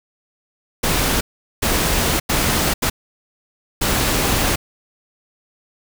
pink noise bursts at uneven times, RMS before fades -18 dBFS, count 5, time 0.83-1.21 / 1.62-2.2 / 2.29-2.74 / 2.82-2.9 / 3.81-4.56 s, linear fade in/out 10 ms, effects none

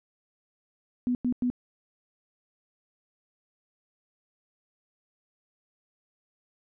sine tone bursts, 246.9 Hz, B3, in tune, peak -23 dBFS, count 3, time 1.07-1.501 s, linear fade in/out 0 ms, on 79 ms, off 97 ms, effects none

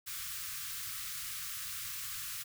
white band-stop noise, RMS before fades -41 dBFS, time 0.06-2.44 s, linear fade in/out 20 ms, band 160 to 1100 Hz, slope 96 dB/octave, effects none

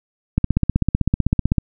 click train, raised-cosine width 5 ms, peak -3 dBFS, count 20, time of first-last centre 0.38-1.583 s, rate 15.8 Hz, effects none

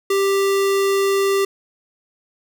square tone, 393.3 Hz, G4, 6 cents sharp, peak -16 dBFS, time 0.1-1.45 s, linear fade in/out 5 ms, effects none

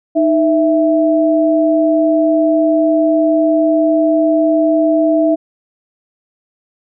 sine tone pair together, 311.1 / 659.2 Hz, D#4 / E5, 0 / 0 cents, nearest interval octave + minor second, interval 1300 cents, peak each -12 dBFS, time 0.15-5.36 s, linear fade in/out 20 ms, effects none

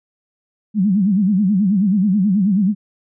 sine tone with vibrato, 197.3 Hz, G3, 11 cents sharp, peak -12 dBFS, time 0.74-2.75 s, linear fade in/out 50 ms, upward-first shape sine, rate 9.3 Hz, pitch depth 160 cents each way, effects none

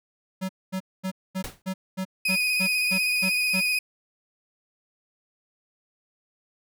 square tone bursts, 188.4 Hz, F#3, 32 cents sharp, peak -27 dBFS, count 11, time 0.41-3.612 s, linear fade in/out 20 ms, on 82 ms, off 230 ms
pink noise with exponential decay, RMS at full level -30 dBFS, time 1.44-1.62 s, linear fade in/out 2 ms, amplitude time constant 38 ms
35% pulse tone with vibrato, 2489 Hz, D#7, in tune, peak -20 dBFS, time 2.25-3.79 s, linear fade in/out 5 ms, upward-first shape square, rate 16 Hz, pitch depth 18 cents each way
effects none

